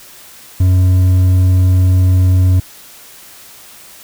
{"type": "tone with hard clipping", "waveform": "triangle", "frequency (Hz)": 92, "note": "F#2", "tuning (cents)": -9, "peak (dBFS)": -8, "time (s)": [0.6, 2.6], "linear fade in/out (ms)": 5, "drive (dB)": 7, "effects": ["white hiss -38 dBFS RMS until 4.03 s"]}